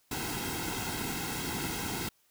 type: noise with comb filter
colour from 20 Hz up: pink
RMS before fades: -35 dBFS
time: 0.11-2.09 s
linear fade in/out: 5 ms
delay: 1.7 ms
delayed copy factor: -0.8
effects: white hiss -69 dBFS RMS until 2.3 s